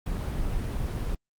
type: noise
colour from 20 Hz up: brown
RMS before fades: -29 dBFS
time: 0.06-1.15 s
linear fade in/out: 5 ms
effects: Opus 24 kbps